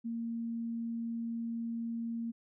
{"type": "tone", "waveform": "sine", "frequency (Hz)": 231, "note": "A#3", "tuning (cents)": -16, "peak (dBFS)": -34, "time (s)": [0.04, 2.32], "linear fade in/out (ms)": 20, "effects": []}